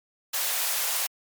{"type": "high-pass noise", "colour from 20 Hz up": "white", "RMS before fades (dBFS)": -27, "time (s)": [0.33, 1.07], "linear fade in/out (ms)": 10, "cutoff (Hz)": 550, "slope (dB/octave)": 24, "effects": ["MP3 96 kbps"]}